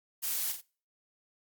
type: noise with echo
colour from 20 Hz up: blue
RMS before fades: -33 dBFS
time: 0.22-0.53 s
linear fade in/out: 20 ms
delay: 44 ms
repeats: 2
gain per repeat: -7 dB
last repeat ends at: 0.618 s
effects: noise-tail reverb RT60 0.4 s tail -24 dB re dry + Opus 48 kbps